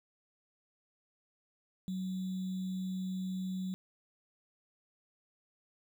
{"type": "tone with sample-and-hold", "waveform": "sine", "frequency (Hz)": 186.7, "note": "F#3", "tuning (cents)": 16, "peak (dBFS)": -34, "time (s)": [1.88, 3.74], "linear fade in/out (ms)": 0, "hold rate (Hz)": 3675, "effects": []}